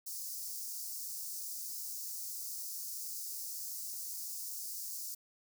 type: high-pass noise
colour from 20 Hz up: white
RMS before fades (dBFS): -42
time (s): 0.06-5.15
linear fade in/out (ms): 10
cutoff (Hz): 4800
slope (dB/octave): 48
effects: none